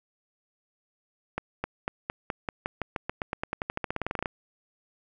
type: accelerating click train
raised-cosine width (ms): 0.5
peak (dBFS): -14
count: 27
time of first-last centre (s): 1.38-4.258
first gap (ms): 260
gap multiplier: 0.92
effects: none